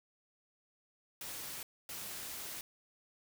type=noise bursts at uneven times; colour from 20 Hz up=white; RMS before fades=-44 dBFS; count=2; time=1.21-1.63 / 1.89-2.61 s; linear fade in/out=2 ms; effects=none